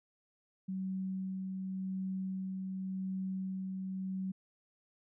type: tone with tremolo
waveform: sine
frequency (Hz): 189.2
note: F#3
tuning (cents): +39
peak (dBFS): -34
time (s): 0.68-4.32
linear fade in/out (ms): 10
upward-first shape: sine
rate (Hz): 0.89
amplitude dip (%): 25
effects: none